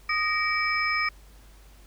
sine tone cluster, 1239 / 1872 / 2309 / 5150 Hz, D#6 / A#6 / D7 / E8, -8 / +7 / -30 / -41 cents, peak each -28 / -30 / -26 / -34 dBFS, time 0.09-1.09 s, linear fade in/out 5 ms, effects added 50 Hz sine -49 dBFS peak until 1.86 s + pink hiss -57 dBFS RMS until 1.86 s

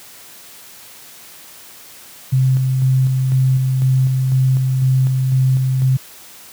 sine tone with tremolo, 130.81 Hz, C3, in tune, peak -10 dBFS, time 2.32-5.97 s, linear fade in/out 10 ms, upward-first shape square, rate 2 Hz, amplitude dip 30%, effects white hiss -40 dBFS RMS until 6.52 s + high-pass 80 Hz 12 dB/octave

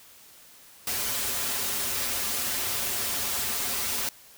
white noise with comb filter, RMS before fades -29 dBFS, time 0.87-4.09 s, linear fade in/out 2 ms, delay 6.3 ms, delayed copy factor -0.9, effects white hiss -52 dBFS RMS until 4.37 s

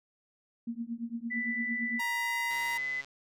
sine tone with tremolo, 233.1 Hz, A#3, in tune, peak -30 dBFS, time 0.67-2.01 s, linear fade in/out 5 ms, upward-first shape triangle, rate 8.8 Hz, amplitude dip 100%
sine tone with pitch glide, 1984 to 2015 Hz, B6 to B6, +7 to +34 cents, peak -31 dBFS, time 1.3-3.02 s, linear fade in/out 20 ms, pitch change +27 cents, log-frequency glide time 2.08-2.37 s
sawtooth tone, 942 Hz, A#5, 18 cents sharp, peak -30 dBFS, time 1.99-2.78 s, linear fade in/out 10 ms
click train, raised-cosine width 0.2 ms, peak -31 dBFS, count 75, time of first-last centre 2.51-3.046 s, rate 138 Hz
effects none

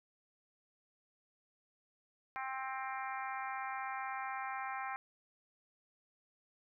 harmonic tone, 263.9 Hz, C4, 15 cents sharp, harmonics 3 / 4 / 5 / 6 / 7 / 8 / 9, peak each -42 / -44 / -46 / -48 / -49 / -50 / -51 dBFS, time 2.36-4.96 s, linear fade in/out 0 ms, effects none

